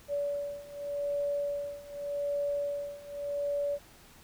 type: beating tone pair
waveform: sine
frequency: 573 / 573.85 Hz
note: D5 / D5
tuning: -43 / -40 cents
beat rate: 0.85 Hz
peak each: -35 / -33 dBFS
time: 0.08-3.79 s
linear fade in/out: 50 ms
effects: pink hiss -56 dBFS RMS until 4.23 s